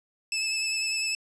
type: tone with vibrato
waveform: 20% pulse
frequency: 2614 Hz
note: E7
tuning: 15 cents flat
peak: -21 dBFS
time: 0.32-1.15 s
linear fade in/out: 2 ms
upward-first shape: sine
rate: 10 Hz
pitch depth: 19 cents each way
effects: resampled to 22050 Hz + 9-bit